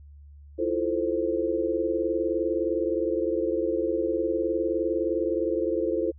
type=chord; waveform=sine; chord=F major seventh; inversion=third; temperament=equal; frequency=329.6 / 349.2 / 440 / 523.3 Hz; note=E4 / F4 / A4 / C5; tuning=0 / 0 / 0 / 0 cents; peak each=-29 dBFS; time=0.58-6.12 s; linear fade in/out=20 ms; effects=added 72 Hz sine -45 dBFS peak until 6.18 s